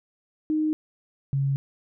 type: tone pair in turn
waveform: sine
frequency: 309.3 / 137.78 Hz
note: D#4 / C#3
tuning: -10 / -10 cents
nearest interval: octave + major second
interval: 1400 cents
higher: first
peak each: -21 / -21 dBFS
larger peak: neither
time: 0.5-0.73 / 1.33-1.56 s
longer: neither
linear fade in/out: 0 ms
effects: none